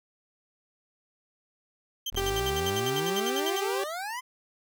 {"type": "tone bursts", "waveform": "35% pulse", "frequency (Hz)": 3136, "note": "G7", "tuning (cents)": 0, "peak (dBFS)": -28, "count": 16, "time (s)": [2.06, 3.601], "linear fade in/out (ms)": 5, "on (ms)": 41, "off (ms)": 59}
{"type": "exponential sweep", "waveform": "25% pulse", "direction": "up", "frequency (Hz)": [38.07, 1046.5], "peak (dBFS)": -29, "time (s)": [2.12, 4.21], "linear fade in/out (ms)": 20}
{"type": "tone", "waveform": "sawtooth", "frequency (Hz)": 392, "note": "G4", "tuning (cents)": 0, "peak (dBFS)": -24, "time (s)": [2.17, 3.84], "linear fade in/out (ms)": 5}
{"effects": []}